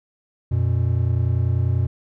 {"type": "tone pair together", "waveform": "triangle", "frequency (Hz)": [90.2, 120.4], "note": ["F#2", "B2"], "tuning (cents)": [-44, -44], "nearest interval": "perfect fourth", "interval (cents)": 500, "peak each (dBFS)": [-18, -18], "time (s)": [0.51, 1.87], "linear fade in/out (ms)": 10, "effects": []}